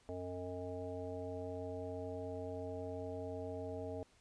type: harmonic tone with a mistuned harmonic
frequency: 90.3 Hz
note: F#2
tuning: 42 cents flat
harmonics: 1 / 3 / 5 / 7 / 9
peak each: -47 / -48 / -45 / -46 / -54 dBFS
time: 0.09-4.03 s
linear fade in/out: 0 ms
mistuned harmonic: 1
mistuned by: +40 cents
effects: pink hiss -69 dBFS RMS until 4.2 s + resampled to 22050 Hz